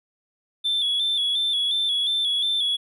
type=tone with vibrato; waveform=triangle; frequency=3457 Hz; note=A7; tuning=31 cents flat; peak=-18 dBFS; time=0.64-2.77 s; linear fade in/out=20 ms; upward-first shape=square; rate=2.8 Hz; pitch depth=46 cents each way; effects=tanh soft clip ceiling -16 dBFS